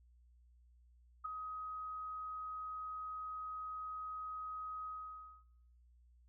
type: tone with ADSR envelope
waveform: sine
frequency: 1261 Hz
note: D#6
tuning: 23 cents sharp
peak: -35 dBFS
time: 1.24-5.44 s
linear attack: 16 ms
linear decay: 5 ms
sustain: -7 dB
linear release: 580 ms
effects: noise-tail reverb RT60 0.8 s tail -18 dB re dry + added 60 Hz sine -63 dBFS peak until 6.28 s